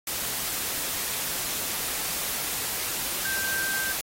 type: tone in noise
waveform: sine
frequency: 1568 Hz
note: G6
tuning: in tune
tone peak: -29 dBFS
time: 3.25-3.92 s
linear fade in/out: 2 ms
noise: white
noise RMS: -30 dBFS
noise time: 0.07-4.01 s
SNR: -2 dB
effects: AAC 48 kbps